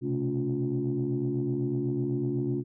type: tone cluster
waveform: sine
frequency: 124 / 132 / 218.2 / 284.3 / 356.2 Hz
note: B2 / C3 / A3 / C#4 / F4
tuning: +7 / +16 / -14 / +44 / +34 cents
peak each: -37 / -30 / -35 / -31 / -31 dBFS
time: 0.01-2.64 s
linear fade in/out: 50 ms
effects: tanh soft clip ceiling -18 dBFS